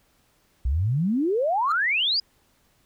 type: exponential sweep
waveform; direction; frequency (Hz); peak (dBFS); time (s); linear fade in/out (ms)
sine; up; 58 to 5040; -20; 0.65-2.2; 5
type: tone with exponential growth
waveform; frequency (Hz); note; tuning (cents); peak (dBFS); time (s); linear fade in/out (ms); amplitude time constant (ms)
triangle; 1381; F6; -20; -19; 1.65-1.72; 2; 15
effects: pink hiss -64 dBFS RMS until 2.85 s